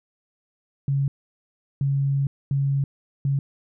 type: tone bursts at uneven times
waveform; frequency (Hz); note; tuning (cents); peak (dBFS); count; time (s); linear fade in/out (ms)
sine; 138.59; C#3; 0; -19; 4; 0.88-1.08 / 1.81-2.27 / 2.51-2.84 / 3.25-3.39; 2
effects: none